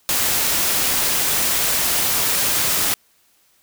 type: noise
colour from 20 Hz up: white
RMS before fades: -19 dBFS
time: 0.09-2.94 s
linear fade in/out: 0 ms
effects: white hiss -59 dBFS RMS until 3.62 s